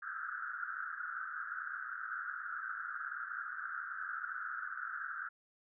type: band-pass noise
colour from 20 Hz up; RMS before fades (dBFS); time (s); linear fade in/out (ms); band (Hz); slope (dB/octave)
pink; -42; 0.02-5.29; 10; 1300 to 1600; 96
effects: none